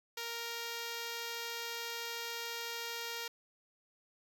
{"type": "tone", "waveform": "5% pulse", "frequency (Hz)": 466.2, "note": "A#4", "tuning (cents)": 0, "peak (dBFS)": -27, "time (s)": [0.17, 3.28], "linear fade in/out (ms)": 5, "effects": []}